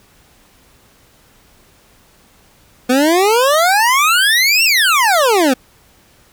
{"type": "exponential two-way sweep", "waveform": "25% pulse", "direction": "up then down", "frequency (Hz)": [243.9, 2794, 243.9], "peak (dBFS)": -6, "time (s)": [2.89, 5.54], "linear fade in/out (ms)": 10, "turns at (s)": 4.64, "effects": ["pink hiss -50 dBFS RMS until 6.32 s"]}